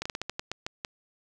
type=slowing click train; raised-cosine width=0.2 ms; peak=-15 dBFS; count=10; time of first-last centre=0.02-0.848 s; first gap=35 ms; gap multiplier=1.23; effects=none